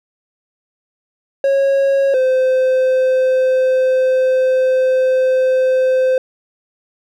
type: tone pair in turn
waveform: triangle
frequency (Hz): 548 / 517.2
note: C#5 / C5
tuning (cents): -20 / -20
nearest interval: minor second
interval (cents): 100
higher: first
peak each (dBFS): -9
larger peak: neither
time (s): 1.44-2.14 / 2.14-6.18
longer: second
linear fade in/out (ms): 2
effects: none